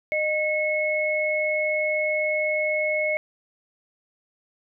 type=tone pair together; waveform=sine; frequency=613.4 / 2186 Hz; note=D#5 / C#7; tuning=-25 / -25 cents; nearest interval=octave + minor seventh; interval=2200 cents; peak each=-24 dBFS; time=0.12-3.17 s; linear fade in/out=0 ms; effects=none